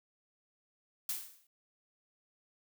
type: noise with exponential decay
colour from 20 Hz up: blue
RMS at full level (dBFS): -33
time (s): 1.09-1.47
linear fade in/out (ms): 2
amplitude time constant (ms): 81
effects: none